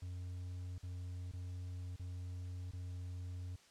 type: tone with dropouts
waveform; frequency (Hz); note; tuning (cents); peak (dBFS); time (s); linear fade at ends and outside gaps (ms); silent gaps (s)
triangle; 90.1; F#2; -45; -40; 0.02-3.56; 5; 0.782-0.831 / 1.316-1.334 / 1.961-1.995 / 2.712-2.732
effects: white hiss -65 dBFS RMS until 3.7 s + low-pass 7000 Hz 12 dB/octave